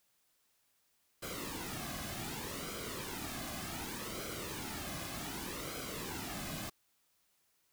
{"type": "noise with flanger", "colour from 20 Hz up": "pink", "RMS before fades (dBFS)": -42, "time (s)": [1.22, 6.7], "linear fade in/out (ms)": 10, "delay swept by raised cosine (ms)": [1.1, 2.2], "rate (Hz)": 0.66, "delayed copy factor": -0.65, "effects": ["white hiss -75 dBFS RMS until 7.72 s"]}